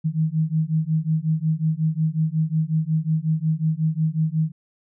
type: beating tone pair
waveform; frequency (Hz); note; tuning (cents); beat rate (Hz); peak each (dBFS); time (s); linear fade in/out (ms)
sine; 155.56 / 161.06; D#3 / E3; 0 / -40; 5.5; -22; 0.04-4.52; 20
effects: none